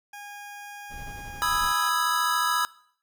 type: tone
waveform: 20% pulse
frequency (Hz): 818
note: G#5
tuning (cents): -26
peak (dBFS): -34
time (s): 0.13-1.89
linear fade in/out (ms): 5
type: noise with tremolo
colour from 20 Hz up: brown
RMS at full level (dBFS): -38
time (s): 0.89-1.74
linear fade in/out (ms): 50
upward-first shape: triangle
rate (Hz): 11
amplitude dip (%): 50
type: chord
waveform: square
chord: E major seventh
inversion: second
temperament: equal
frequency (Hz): 987.8 / 1244.5 / 1318.5 / 1661.2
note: B5 / D#6 / E6 / G#6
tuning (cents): 0 / 0 / 0 / 0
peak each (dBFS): -29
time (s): 1.42-2.65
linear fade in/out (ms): 0
effects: noise-tail reverb RT60 0.6 s tail -21 dB re dry